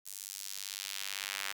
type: tone with high-pass filter sweep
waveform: sawtooth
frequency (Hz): 98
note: G2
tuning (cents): 0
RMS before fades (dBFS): -41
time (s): 0.05-1.53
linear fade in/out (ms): 20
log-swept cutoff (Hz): 8100 to 1800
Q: 1
effects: none